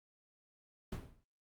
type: noise with exponential decay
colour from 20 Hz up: brown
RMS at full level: -36 dBFS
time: 0.92-1.24 s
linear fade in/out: 5 ms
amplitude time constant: 68 ms
effects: noise-tail reverb RT60 0.1 s tail -23 dB re dry + Opus 48 kbps